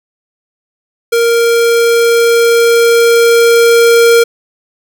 square tone with level ramp, 466.2 Hz, A#4, in tune, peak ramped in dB -8 to -4 dBFS, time 1.12-4.24 s, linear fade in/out 10 ms, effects none

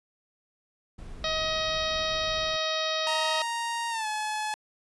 brown noise, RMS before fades -42 dBFS, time 0.98-2.57 s, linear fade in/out 10 ms
harmonic tone, 632 Hz, D#5, 27 cents sharp, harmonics 1 / 2 / 3 / 4 / 5 / 6 / 7 / 8 / 9, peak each -31 / -34 / -36 / -38 / -37 / -32 / -39 / -39 / -42 dBFS, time 1.24-3.42 s, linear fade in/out 2 ms
sawtooth tone with pitch glide, 932.3 to 854.9 Hz, A#5 to G#5, 0 to +50 cents, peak -25 dBFS, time 3.07-4.54 s, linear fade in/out 0 ms, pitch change -150 cents, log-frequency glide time 3.9-4.07 s
effects resampled to 24000 Hz

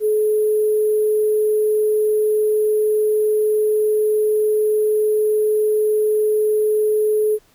sine tone with sample-and-hold, 426.6 Hz, G#4, 46 cents sharp, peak -14 dBFS, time 0-7.39 s, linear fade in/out 50 ms, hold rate 11025 Hz, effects pink hiss -56 dBFS RMS until 7.54 s

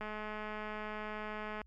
click train, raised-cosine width 0.5 ms, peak -27 dBFS, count 343, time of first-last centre 0.01-1.616 s, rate 213 Hz, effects added 60 Hz sine -57 dBFS peak until 1.66 s + MP3 96 kbps

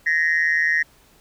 sine tone with amplitude modulation, 1864.7 Hz, A#6, in tune, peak -11 dBFS, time 0.06-0.83 s, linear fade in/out 10 ms, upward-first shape sine, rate 159 Hz, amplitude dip 95%, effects tanh soft clip ceiling -11 dBFS + pink hiss -55 dBFS RMS until 1.2 s

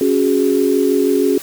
sine chord, C# suspended fourth, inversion none, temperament just, 277.2 / 369.6 / 415.8 Hz, C#4 / F#4 / G#4, 0 / -2 / +2 cents, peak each -16 dBFS, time 0.01-1.38 s, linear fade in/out 2 ms, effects white hiss -33 dBFS RMS until 1.42 s

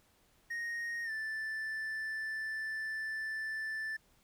triangle tone with pitch glide, 1864.7 to 1761.1 Hz, A#6 to A6, 0 to +1 cents, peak -34 dBFS, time 0.5-3.97 s, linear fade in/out 10 ms, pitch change -99 cents, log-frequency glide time 1.04-1.11 s, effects pink hiss -69 dBFS RMS until 4.23 s

